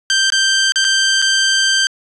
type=tone with dropouts; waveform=15% pulse; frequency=1568 Hz; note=G6; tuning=in tune; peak=-5 dBFS; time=0.1-1.87 s; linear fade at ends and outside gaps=1 ms; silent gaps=0.302-0.322 / 0.721-0.758 / 0.844-0.848 / 1.218-1.223 s; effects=resampled to 24000 Hz